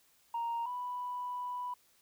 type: tone pair in turn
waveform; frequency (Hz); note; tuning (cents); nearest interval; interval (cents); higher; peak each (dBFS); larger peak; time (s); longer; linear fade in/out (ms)
sine; 932.3 / 987.7; A#5 / B5; 0 / 0; minor second; 100; second; -31 / -35; first; 0.34-0.66 / 0.66-1.74; second; 5
effects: tanh soft clip ceiling -30 dBFS + white hiss -68 dBFS RMS until 2.01 s